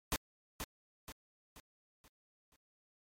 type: noise with echo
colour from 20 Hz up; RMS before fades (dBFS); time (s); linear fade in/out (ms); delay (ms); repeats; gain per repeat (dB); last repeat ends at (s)
pink; -34; 0.12-0.16; 0; 480; 5; -7; 2.56
effects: MP3 64 kbps